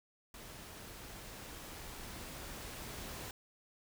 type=noise with level ramp; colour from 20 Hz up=pink; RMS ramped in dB=-51 to -45 dBFS; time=0.34-3.31 s; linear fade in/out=2 ms; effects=none